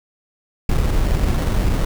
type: noise with sample-and-hold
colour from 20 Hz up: brown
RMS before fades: -17 dBFS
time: 0.69-1.85 s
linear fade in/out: 5 ms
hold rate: 2450 Hz
effects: none